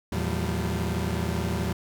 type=tone cluster; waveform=30% pulse; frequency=81.3 / 113.7 / 175.2 / 194 Hz; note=E2 / A#2 / F3 / G3; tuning=-23 / -43 / +6 / -18 cents; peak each=-27 / -29 / -30 / -30 dBFS; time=0.12-1.73 s; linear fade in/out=5 ms; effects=none